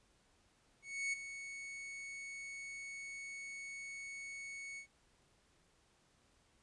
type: tone with ADSR envelope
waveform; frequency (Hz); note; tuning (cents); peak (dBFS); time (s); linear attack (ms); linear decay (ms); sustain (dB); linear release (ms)
45% pulse; 2217; C#7; 0; -34; 0.82-4.87; 310; 12; -11; 91
effects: pink hiss -72 dBFS RMS until 6.62 s + resampled to 22050 Hz